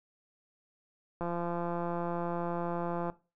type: click train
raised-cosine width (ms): 1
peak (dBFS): -22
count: 326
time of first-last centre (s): 1.21-3.1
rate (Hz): 172
effects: noise-tail reverb RT60 0.3 s tail -18 dB re dry